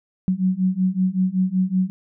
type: beating tone pair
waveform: sine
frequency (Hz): 183.3 / 188.6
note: F#3 / F#3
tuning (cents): -16 / +33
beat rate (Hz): 5.3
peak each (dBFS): -21 / -20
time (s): 0.28-1.9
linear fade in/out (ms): 0
effects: none